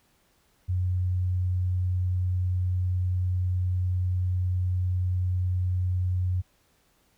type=tone; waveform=sine; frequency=91 Hz; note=F#2; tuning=28 cents flat; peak=-23 dBFS; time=0.68-6.42 s; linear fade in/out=20 ms; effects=pink hiss -66 dBFS RMS until 7.17 s